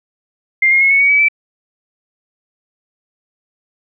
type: tone with pitch steps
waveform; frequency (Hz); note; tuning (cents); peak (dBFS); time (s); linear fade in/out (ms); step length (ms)
sine; 2106 / 2140 / 2175 / 2211 / 2247 / 2283 / 2321; C7 / C7 / C#7 / C#7 / C#7 / D7 / D7; +11 / +38 / -33 / -5 / +23 / -50 / -21; -8; 0.62-1.285; 5; 95
effects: none